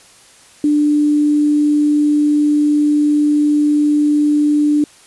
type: tone with quantisation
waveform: sine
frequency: 296.2 Hz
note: D4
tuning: 15 cents sharp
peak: -10 dBFS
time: 0.64-4.84 s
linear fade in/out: 2 ms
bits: 6
effects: white hiss -45 dBFS RMS until 5.06 s + resampled to 24000 Hz